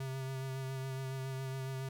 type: tone with vibrato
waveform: square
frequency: 132.8 Hz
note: C3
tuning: 26 cents sharp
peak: -38 dBFS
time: 0-1.89 s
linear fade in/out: 5 ms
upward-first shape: sine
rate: 7.2 Hz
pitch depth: 20 cents each way
effects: none